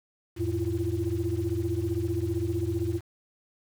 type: tone cluster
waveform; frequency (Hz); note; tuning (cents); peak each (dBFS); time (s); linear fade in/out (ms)
sine; 86.7 / 109.1 / 332.4 / 347.8; F2 / A2 / E4 / F4; -12 / -14 / +15 / -7; -31; 0.36-3.01; 50
effects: tanh soft clip ceiling -17 dBFS + 8-bit